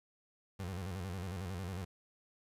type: tone with vibrato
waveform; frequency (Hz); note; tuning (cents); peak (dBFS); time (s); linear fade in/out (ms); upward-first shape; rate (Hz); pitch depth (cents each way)
30% pulse; 91.8; F#2; -13; -36; 0.59-1.85; 10; square; 11; 100
effects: resampled to 32000 Hz + 11-bit